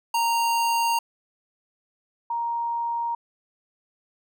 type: tone pair in turn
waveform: square / sine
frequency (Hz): 928 / 936.1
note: A#5 / A#5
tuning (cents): -8 / +7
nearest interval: unison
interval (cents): 15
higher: second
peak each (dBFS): -21 / -24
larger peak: first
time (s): 0.14-0.99 / 2.3-3.15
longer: neither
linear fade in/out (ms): 5
effects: none